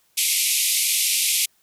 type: band-pass noise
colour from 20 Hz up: white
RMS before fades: -21 dBFS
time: 0.17-1.46 s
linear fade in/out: 10 ms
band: 2100 to 13000 Hz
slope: 96 dB/octave
effects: white hiss -63 dBFS RMS until 1.62 s